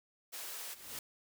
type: high-pass noise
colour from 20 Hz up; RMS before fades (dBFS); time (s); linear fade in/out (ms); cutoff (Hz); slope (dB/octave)
white; -44; 0.32-0.75; 20; 360; 24
type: noise with exponential growth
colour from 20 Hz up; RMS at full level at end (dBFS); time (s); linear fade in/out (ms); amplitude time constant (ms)
white; -41; 0.39-0.99; 1; 130
effects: none